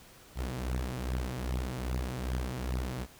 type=beating tone pair; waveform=sawtooth; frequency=61.74 / 64.24 Hz; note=B1 / C2; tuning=0 / -31 cents; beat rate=2.5 Hz; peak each=-31 dBFS; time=0.35-3.07 s; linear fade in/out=50 ms; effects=pink hiss -55 dBFS RMS until 3.19 s